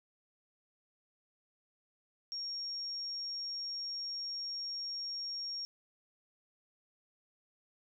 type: tone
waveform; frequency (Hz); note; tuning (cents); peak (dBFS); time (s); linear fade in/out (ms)
sine; 5560; F8; -9; -37; 2.32-5.65; 0
effects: none